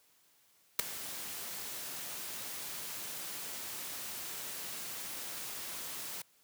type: noise with ADSR envelope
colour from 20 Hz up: white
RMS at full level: -23 dBFS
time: 0.79-6.22 s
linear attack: 5 ms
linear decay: 6 ms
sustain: -19 dB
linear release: 4 ms
effects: white hiss -68 dBFS RMS until 6.43 s + high-pass 100 Hz 12 dB/octave